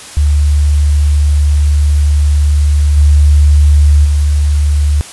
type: tone with level steps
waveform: sine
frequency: 73.42 Hz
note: D2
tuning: in tune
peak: -6 / -3 / -7 dBFS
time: 0.17-5.01 s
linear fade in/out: 0 ms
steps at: 2.96 / 4.04 s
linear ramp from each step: 20 ms
effects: white hiss -30 dBFS RMS until 5.12 s + resampled to 24000 Hz